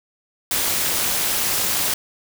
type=noise with amplitude modulation; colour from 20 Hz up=white; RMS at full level=-18 dBFS; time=0.51-1.94 s; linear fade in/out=2 ms; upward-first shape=sine; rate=240 Hz; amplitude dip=70%; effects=none